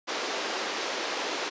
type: band-pass noise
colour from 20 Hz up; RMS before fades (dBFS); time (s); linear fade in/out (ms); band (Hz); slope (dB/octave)
pink; -32; 0.07-1.5; 20; 330 to 6100; 24
effects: resampled to 16000 Hz